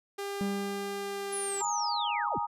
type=tone with pitch glide; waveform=sawtooth; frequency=400 to 397 Hz; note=G4 to G4; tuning=+35 to +22 cents; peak=-30 dBFS; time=0.18-1.62 s; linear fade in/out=10 ms; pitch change=-13 cents; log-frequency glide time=0.99-1.41 s
type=tone with exponential decay; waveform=triangle; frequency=198.4 Hz; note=G3; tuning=21 cents sharp; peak=-26 dBFS; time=0.41-1.79 s; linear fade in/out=0 ms; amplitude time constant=300 ms
type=linear sweep; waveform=sine; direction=down; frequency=10260 to 35.21 Hz; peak=-33 dBFS; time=1.32-2.39 s; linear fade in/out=10 ms
type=chord; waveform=sine; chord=Ab suspended second; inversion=none; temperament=equal; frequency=830.6 / 932.3 / 1244.5 Hz; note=Ab5 / Bb5 / Eb6; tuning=0 / 0 / 0 cents; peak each=-33 / -32 / -36 dBFS; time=1.6-2.47 s; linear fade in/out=20 ms
effects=resampled to 32000 Hz